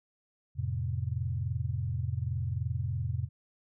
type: chord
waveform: sine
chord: F major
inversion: none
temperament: equal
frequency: 87.31 / 110 / 130.81 Hz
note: F2 / A2 / C3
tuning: 0 / 0 / 0 cents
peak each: -34 dBFS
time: 0.55-3.29 s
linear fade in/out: 50 ms
effects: none